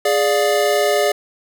square chord, D diminished, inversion second, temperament equal with one note detuned, 415.3 / 587.3 / 705.3 Hz, Ab4 / D5 / F5, 0 / 0 / +17 cents, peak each -19 / -18 / -22 dBFS, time 0.05-1.12 s, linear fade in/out 5 ms, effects none

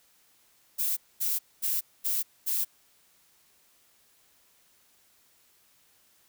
violet noise bursts, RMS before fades -28 dBFS, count 5, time 0.78-2.65 s, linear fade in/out 20 ms, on 190 ms, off 230 ms, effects white hiss -64 dBFS RMS until 6.28 s

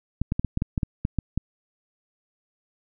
clicks, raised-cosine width 5 ms, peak -11 dBFS, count 11, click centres 0.216 / 0.321 / 0.395 / 0.447 / 0.574 / 0.621 / 0.778 / 0.832 / 1.051 / 1.187 / 1.376 s, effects none

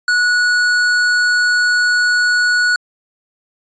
sine tone with hard clipping, 1465 Hz, F#6, 18 cents flat, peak -13 dBFS, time 0.08-2.76 s, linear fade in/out 2 ms, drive 15 dB, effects resampled to 16000 Hz

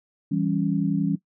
sine chord, C# diminished, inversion first, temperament equal, 164.81 / 196 / 277.2 Hz, E3 / G3 / C#4, 0 / 0 / 0 cents, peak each -25 dBFS, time 0.31-1.16 s, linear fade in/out 10 ms, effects noise-tail reverb RT60 0.1 s tail -17 dB re dry

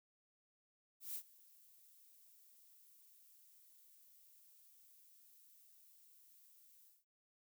violet noise with ADSR envelope, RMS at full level -43 dBFS, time 1-7.05 s, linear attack 150 ms, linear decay 74 ms, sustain -23 dB, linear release 180 ms, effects none

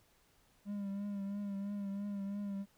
triangle tone with vibrato, 200.6 Hz, G3, 40 cents sharp, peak -35 dBFS, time 0.65-2.66 s, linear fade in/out 50 ms, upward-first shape triangle, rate 3 Hz, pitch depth 44 cents each way, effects pink hiss -70 dBFS RMS until 2.77 s

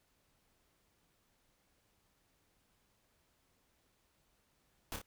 pink noise with echo, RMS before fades -41 dBFS, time 4.92-4.96 s, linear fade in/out 0 ms, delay 28 ms, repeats 2, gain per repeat -5 dB, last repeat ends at 5.016 s, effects pink hiss -75 dBFS RMS until 5.06 s

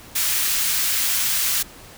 white high-pass noise, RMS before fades -21 dBFS, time 0.15-1.63 s, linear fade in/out 10 ms, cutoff 1500 Hz, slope 12 dB/octave, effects pink hiss -43 dBFS RMS until 1.97 s

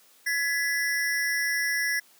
square ring-modulated tone, 1837 Hz, A#6, 26 cents flat, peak -22 dBFS, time 0.26-2 s, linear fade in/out 10 ms, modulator 150 Hz, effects white hiss -58 dBFS RMS until 2.19 s + high-pass 200 Hz 12 dB/octave

